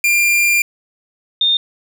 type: tone pair in turn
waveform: 45% pulse / sine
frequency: 2392 / 3642 Hz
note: D7 / A#7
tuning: +31 / -41 cents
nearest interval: perfect fifth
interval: 728 cents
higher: second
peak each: -11 dBFS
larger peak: neither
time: 0.04-0.62 / 1.41-1.57 s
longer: first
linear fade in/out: 2 ms
effects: none